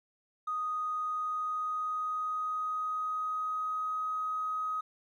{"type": "tone with pitch glide", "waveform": "triangle", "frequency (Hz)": [1244.5, 1260.4], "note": ["D#6", "D#6"], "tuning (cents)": [0, 22], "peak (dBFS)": -27, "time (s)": [0.47, 4.81], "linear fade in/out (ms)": 10, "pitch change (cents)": 22, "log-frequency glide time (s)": [0.98, 4.11], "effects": ["tanh soft clip ceiling -29 dBFS"]}